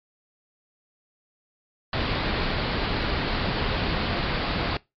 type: low-pass noise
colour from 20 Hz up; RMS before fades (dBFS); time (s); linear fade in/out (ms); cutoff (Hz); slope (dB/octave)
pink; -26; 1.93-4.77; 2; 4800; 96
effects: noise-tail reverb RT60 0.2 s tail -21 dB re dry + MP3 48 kbps